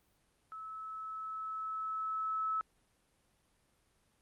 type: tone with level ramp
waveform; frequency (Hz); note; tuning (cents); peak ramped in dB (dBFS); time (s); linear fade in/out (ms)
sine; 1300; E6; -24; -43 to -31; 0.52-2.61; 0
effects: pink hiss -73 dBFS RMS until 4.21 s + Opus 32 kbps